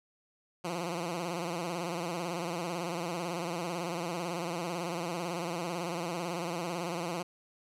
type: tone with vibrato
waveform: 10% pulse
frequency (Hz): 172.3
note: F3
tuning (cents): -23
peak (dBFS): -25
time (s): 0.64-7.23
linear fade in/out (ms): 10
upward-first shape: sine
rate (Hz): 18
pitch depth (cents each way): 96
effects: low-pass 11000 Hz 12 dB/octave